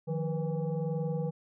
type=tone with frequency modulation; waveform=sine; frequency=154.4 Hz; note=D#3; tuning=13 cents flat; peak=-29 dBFS; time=0.07-1.31 s; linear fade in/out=20 ms; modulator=330 Hz; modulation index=1.1; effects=none